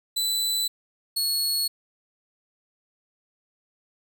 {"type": "tone pair in turn", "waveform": "sawtooth", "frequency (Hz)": [3992, 4350], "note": ["B7", "C#8"], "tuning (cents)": [18, -33], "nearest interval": "minor second", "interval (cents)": 149, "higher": "second", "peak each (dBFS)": -20, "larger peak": "neither", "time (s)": [[0.16, 0.68], [1.16, 1.68]], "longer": "neither", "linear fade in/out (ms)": 10, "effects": []}